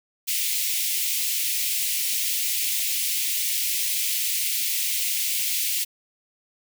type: high-pass noise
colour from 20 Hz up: white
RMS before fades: -25 dBFS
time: 0.27-5.85 s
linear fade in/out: 20 ms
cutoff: 2100 Hz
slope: 48 dB/octave
effects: none